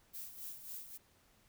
violet noise with tremolo, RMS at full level -45 dBFS, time 0.13-0.98 s, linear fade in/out 20 ms, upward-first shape sine, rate 3.7 Hz, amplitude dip 65%, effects pink hiss -69 dBFS RMS until 1.48 s

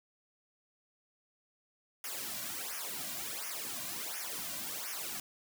white noise with flanger, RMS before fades -40 dBFS, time 2.04-5.2 s, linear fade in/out 2 ms, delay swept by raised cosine 0.24 to 2.34 ms, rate 1.4 Hz, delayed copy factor -0.95, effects none

